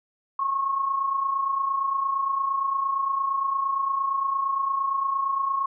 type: tone pair together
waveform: sine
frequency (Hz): 1064.3 / 1093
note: C6 / C#6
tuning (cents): +29 / -25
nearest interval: unison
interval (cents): 46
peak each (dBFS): -31 / -23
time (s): 0.39-5.66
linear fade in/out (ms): 5
effects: none